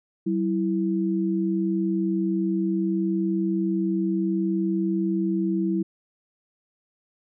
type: tone pair together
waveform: sine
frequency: 190.33 / 329.6 Hz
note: F#3 / E4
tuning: +49 / 0 cents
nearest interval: minor seventh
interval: 951 cents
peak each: -24 dBFS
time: 0.26-5.83 s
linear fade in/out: 10 ms
effects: none